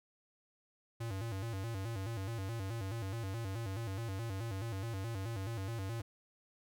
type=tone with vibrato; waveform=square; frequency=105.4 Hz; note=G#2; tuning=26 cents sharp; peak=-38 dBFS; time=1-6.02 s; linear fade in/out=10 ms; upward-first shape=square; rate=4.7 Hz; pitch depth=160 cents each way; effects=none